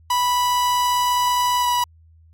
45% pulse tone with pitch glide, 985 to 977.6 Hz, B5 to B5, -5 to -18 cents, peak -17 dBFS, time 0.1-1.84 s, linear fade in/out 5 ms, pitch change -13 cents, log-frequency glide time 1.6-1.68 s, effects added 81 Hz sine -48 dBFS peak until 2.33 s + AAC 48 kbps

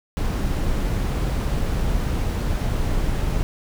brown noise, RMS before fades -22 dBFS, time 0.17-3.43 s, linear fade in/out 0 ms, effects none

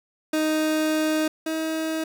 30% pulse tone pair in turn, 311.1 / 318.6 Hz, D#4 / D#4, 0 / +41 cents, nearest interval unison, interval 41 cents, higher second, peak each -18 / -22 dBFS, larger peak first, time 0.33-1.28 / 1.46-2.04 s, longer first, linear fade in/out 5 ms, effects none

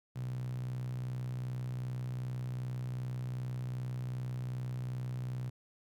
sawtooth tone with high-pass filter, 62.6 Hz, B1, 24 cents sharp, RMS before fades -38 dBFS, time 0.15-5.5 s, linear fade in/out 10 ms, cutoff 130 Hz, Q 8.8, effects none

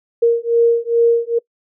sine beating tone pair, 465.5 / 467.9 Hz, A#4 / A#4, -2 / +6 cents, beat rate 2.4 Hz, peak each -14 dBFS, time 0.22-1.39 s, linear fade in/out 10 ms, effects noise-tail reverb RT60 0.1 s tail -24 dB re dry

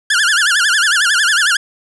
sawtooth tone with vibrato, 1558 Hz, G6, 11 cents flat, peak -7 dBFS, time 0.1-1.57 s, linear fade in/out 5 ms, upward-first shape sine, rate 11 Hz, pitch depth 210 cents each way, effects resampled to 24000 Hz + 7-bit

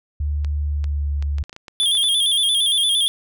sine tone with pitch glide, 73.42 to 71.91 Hz, D2 to D2, 0 to -36 cents, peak -19 dBFS, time 0.2-1.43 s, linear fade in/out 5 ms, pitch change -36 cents, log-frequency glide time 0.66-1.11 s
clicks, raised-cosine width 0.2 ms, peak -20 dBFS, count 12, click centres 0.447 / 0.842 / 1.225 / 1.384 / 1.439 / 1.495 / 1.529 / 1.564 / 1.682 / 1.833 / 1.951 / 2.041 s
square tone with vibrato, 3360 Hz, G#7, 19 cents sharp, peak -16 dBFS, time 1.8-3.08 s, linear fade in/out 0 ms, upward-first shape square, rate 8.7 Hz, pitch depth 61 cents each way
effects none

